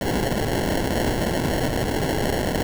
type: noise with sample-and-hold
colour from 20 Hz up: blue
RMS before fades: -23 dBFS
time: 0.01-2.63 s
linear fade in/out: 2 ms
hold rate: 1225 Hz
effects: none